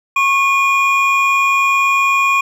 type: tone pair together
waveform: triangle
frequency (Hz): 1095 / 2436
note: C#6 / D#7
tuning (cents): -22 / -37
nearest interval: octave + major second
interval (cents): 1385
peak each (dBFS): -12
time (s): 0.16-2.41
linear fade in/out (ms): 5
effects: none